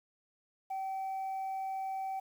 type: tone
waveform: sine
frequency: 769 Hz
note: G5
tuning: 33 cents flat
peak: -32 dBFS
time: 0.7-2.2 s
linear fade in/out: 10 ms
effects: tanh soft clip ceiling -33 dBFS + 10-bit